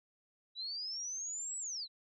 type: linear two-way sweep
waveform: sine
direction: up then down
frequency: 3861 to 7902 to 3861 Hz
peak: -38 dBFS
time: 0.55-1.88 s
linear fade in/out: 50 ms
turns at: 1.58 s
effects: none